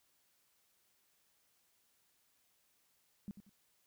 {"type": "tone with echo", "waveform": "sine", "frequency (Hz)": 201.7, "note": "G3", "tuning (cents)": 50, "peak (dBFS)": -40, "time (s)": [3.28, 3.31], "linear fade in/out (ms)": 0, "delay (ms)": 92, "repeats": 2, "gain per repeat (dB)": -10, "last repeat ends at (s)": 3.494, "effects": ["white hiss -75 dBFS RMS until 3.86 s"]}